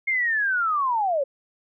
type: linear sweep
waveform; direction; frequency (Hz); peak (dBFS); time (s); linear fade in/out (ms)
sine; down; 2152 to 525; -20; 0.07-1.24; 10
effects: none